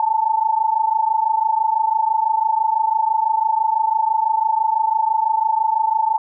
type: tone pair together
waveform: sine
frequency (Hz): 870 / 896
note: A5 / A5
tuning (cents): -20 / +31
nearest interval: minor second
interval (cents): 51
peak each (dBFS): -18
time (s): 0-6.18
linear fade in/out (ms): 2
effects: none